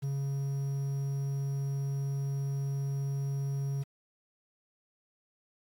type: tone with quantisation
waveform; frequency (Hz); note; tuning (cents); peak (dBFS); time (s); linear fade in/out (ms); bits
triangle; 138.5; C#3; -1; -28; 0.02-3.84; 20; 9
effects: AAC 64 kbps